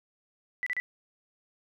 sine tone bursts, 1980 Hz, B6, 4 cents sharp, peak -28 dBFS, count 3, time 0.63-0.8 s, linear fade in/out 0 ms, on 34 ms, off 34 ms, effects none

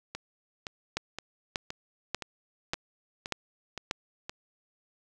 two click trains, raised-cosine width 0.2 ms, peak -12 / -19 dBFS, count 6 / 9, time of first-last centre 0.97-3.911 / 0.15-4.295 s, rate 1.7 / 1.93 Hz, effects none

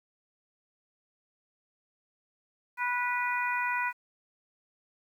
harmonic tone, 490.5 Hz, B4, 12 cents flat, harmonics 2 / 3 / 4 / 5, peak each -31 / -33 / -34 / -35 dBFS, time 2.77-3.93 s, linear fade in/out 50 ms, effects 10-bit

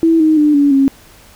sine tone with pitch steps, 327.8 / 313 / 298.9 / 285.4 / 272.5 Hz, E4 / D#4 / D4 / D4 / C#4, -10 / +10 / +31 / -49 / -29 cents, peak -7 dBFS, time 0.03-0.88 s, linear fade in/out 0 ms, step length 170 ms, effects pink hiss -43 dBFS RMS until 1.35 s

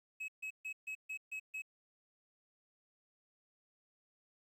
triangle tone bursts, 2565 Hz, E7, 48 cents flat, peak -38 dBFS, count 7, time 0.2-1.621 s, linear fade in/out 10 ms, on 83 ms, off 140 ms, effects 12-bit

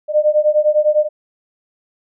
sine beating tone pair, 600 / 609.9 Hz, D5 / D#5, +37 / -35 cents, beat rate 9.9 Hz, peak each -14 dBFS, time 0.08-1.09 s, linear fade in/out 50 ms, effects none

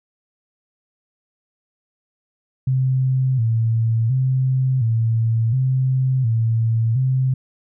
sine tone with vibrato, 121.7 Hz, B2, 25 cents flat, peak -15 dBFS, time 2.67-7.34 s, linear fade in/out 5 ms, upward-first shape square, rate 0.7 Hz, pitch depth 120 cents each way, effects none

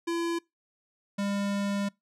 square tone pair in turn, 337.5 / 200.7 Hz, E4 / G3, +41 / +41 cents, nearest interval major sixth, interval 900 cents, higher first, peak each -28 dBFS, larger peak neither, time 0.07-0.39 / 1.18-1.89 s, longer second, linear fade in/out 10 ms, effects noise-tail reverb RT60 0.2 s tail -25 dB re dry + low-pass 9000 Hz 12 dB/octave

